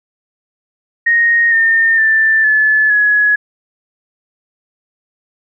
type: tone with pitch steps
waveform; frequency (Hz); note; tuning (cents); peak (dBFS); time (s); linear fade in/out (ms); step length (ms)
sine; 1864.7 / 1817.9 / 1772.3 / 1727.8 / 1684.4; A#6 / A#6 / A6 / A6 / G#6; 0 / -44 / +12 / -32 / +24; -8; 1.06-3.36; 10; 460
effects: none